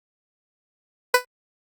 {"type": "tone with exponential decay", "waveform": "15% pulse", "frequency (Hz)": 497.5, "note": "B4", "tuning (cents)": 13, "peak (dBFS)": -3, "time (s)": [1.14, 1.25], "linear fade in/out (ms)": 5, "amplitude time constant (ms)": 22, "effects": ["Opus 48 kbps"]}